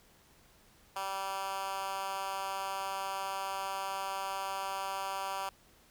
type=tone with high-pass filter; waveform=10% pulse; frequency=193.9 Hz; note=G3; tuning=19 cents flat; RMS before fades=-37 dBFS; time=0.96-5.49 s; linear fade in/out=2 ms; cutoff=870 Hz; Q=1.7; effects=pink hiss -63 dBFS RMS until 5.9 s